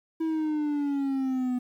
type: exponential sweep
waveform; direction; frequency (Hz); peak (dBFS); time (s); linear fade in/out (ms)
triangle; down; 325.4 to 246.9; -23; 0.2-1.59; 10
effects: 10-bit